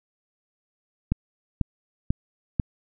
click train, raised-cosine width 5 ms, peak -9 dBFS, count 4, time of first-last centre 1.12-2.598 s, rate 2.03 Hz, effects none

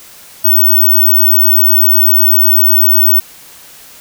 sine tone, 15804 Hz, B9, in tune, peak -5 dBFS, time 0.44-3.2 s, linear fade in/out 10 ms, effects white hiss -37 dBFS RMS until 4 s

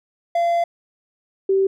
triangle / sine tone pair in turn, 685 / 386.9 Hz, F5 / G4, -34 / -23 cents, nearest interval minor seventh, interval 989 cents, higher first, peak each -14 dBFS, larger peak neither, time 0.35-0.64 / 1.49-1.67 s, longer first, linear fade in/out 5 ms, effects none

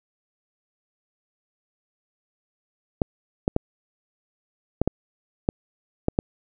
clicks, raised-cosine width 2 ms, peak -6 dBFS, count 8, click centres 3.018 / 3.479 / 3.564 / 4.816 / 4.876 / 5.489 / 6.084 / 6.189 s, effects none

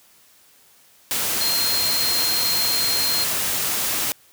sine tone in noise, 4200 Hz, C8, 6 cents sharp, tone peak -21 dBFS, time 1.41-3.24 s, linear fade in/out 0 ms, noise white, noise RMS -23 dBFS, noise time 1.11-4.12 s, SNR -1 dB, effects white hiss -54 dBFS RMS until 4.32 s + high-pass 60 Hz 12 dB/octave

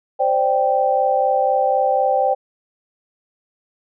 sine chord, C suspended second, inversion none, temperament equal, 523.3 / 587.3 / 784 Hz, C5 / D5 / G5, 0 / 0 / 0 cents, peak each -19 / -21 / -17 dBFS, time 0.19-2.35 s, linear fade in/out 20 ms, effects none

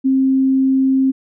sine tone, 265.6 Hz, C4, 26 cents sharp, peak -11 dBFS, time 0.04-1.12 s, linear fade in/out 20 ms, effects none

